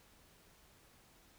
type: silence
effects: pink hiss -65 dBFS RMS until 1.38 s